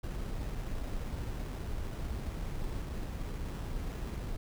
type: noise with sample-and-hold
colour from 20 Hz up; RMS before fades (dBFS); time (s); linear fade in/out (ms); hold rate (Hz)
brown; -37; 0.03-4.37; 10; 4410
effects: none